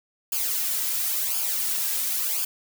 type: noise with flanger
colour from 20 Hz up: blue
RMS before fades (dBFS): -26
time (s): 0.32-2.45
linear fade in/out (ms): 5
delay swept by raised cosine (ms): 0.51 to 2.81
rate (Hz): 0.95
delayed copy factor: -0.7
effects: none